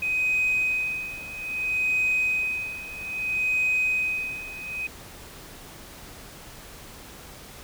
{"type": "tone with tremolo", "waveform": "sine", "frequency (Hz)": 2513, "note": "D#7", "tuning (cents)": 17, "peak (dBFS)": -19, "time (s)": [0.02, 4.87], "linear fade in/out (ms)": 5, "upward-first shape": "sine", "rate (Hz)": 0.61, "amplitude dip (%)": 85, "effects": ["tanh soft clip ceiling -17 dBFS", "pink hiss -44 dBFS RMS until 7.63 s"]}